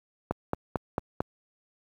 click train, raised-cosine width 1 ms, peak -12 dBFS, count 5, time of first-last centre 0.31-1.205 s, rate 4.47 Hz, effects high-pass 60 Hz 12 dB/octave + 9-bit

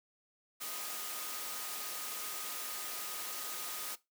sine tone in noise, 1244.5 Hz, D#6, in tune, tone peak -51 dBFS, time 0.6-3.96 s, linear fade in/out 20 ms, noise white, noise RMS -41 dBFS, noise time 0.6-3.96 s, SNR -13 dB, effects noise-tail reverb RT60 0.2 s tail -18 dB re dry + high-pass 300 Hz 12 dB/octave

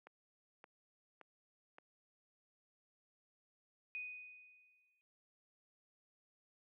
click train, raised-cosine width 0.5 ms, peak -39 dBFS, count 4, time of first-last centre 0.07-1.784 s, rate 1.75 Hz
sine tone with exponential decay, 2489 Hz, D#7, in tune, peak -40 dBFS, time 3.95-5.01 s, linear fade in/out 0 ms, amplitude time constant 230 ms
effects high-pass 400 Hz 12 dB/octave

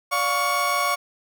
30% pulse tone cluster, 580 / 708 / 1114 Hz, D5 / F5 / C#6, -22 / +23 / +8 cents, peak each -27 / -25 / -19 dBFS, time 0.11-0.96 s, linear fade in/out 20 ms, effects none

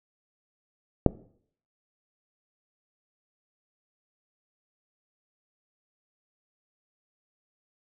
click, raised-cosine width 2 ms, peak -3 dBFS, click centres 1.063 s, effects noise-tail reverb RT60 0.6 s tail -20 dB re dry

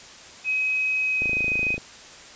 sine tone with pitch glide, 2537 to 2512 Hz, D#7 to D#7, +33 to +16 cents, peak -21 dBFS, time 0.44-1.78 s, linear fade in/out 50 ms, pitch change -17 cents, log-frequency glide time 1.03-1.45 s
click train, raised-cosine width 2 ms, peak -20 dBFS, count 16, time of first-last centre 1.22-1.78 s, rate 26.8 Hz
effects white hiss -44 dBFS RMS until 2.35 s + resampled to 16000 Hz

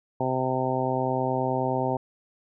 harmonic tone, 129.6 Hz, C3, 16 cents flat, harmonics 1 / 2 / 3 / 4 / 5 / 6 / 7, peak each -31 / -31 / -31 / -31 / -31 / -31 / -31 dBFS, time 0.2-1.97 s, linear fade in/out 5 ms, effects none

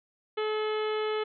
harmonic tone with a mistuned harmonic, 429.8 Hz, A4, 41 cents flat, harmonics 1 / 2 / 3 / 4 / 5 / 6 / 7 / 8 / 9, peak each -28 / -39 / -37 / -44 / -42 / -48 / -43 / -46 / -52 dBFS, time 0.37-1.24 s, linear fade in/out 10 ms, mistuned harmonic 9, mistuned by +72 cents, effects none

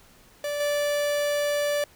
45% pulse tone with level steps, 583 Hz, D5, 13 cents flat, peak -27 / -23 dBFS, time 0.44-1.84 s, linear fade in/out 2 ms, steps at 0.6 s, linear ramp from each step 5 ms, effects pink hiss -55 dBFS RMS until 1.95 s

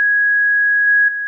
sine tone with level steps, 1661.2 Hz, G#6, in tune, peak -11 / -9 / -19 dBFS, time 0-1.27 s, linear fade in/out 0 ms, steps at 0.87 / 1.08 s, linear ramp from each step 5 ms, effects none

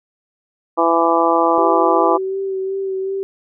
harmonic tone, 167.1 Hz, E3, 24 cents sharp, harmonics 2 / 3 / 4 / 5 / 6 / 7, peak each -19 / -19 / -19 / -19 / -19 / -19 dBFS, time 0.77-2.18 s, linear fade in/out 20 ms
sine tone with vibrato, 385 Hz, G4, 31 cents flat, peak -19 dBFS, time 1.58-3.23 s, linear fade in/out 0 ms, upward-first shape sine, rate 2.7 Hz, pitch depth 23 cents each way
effects none

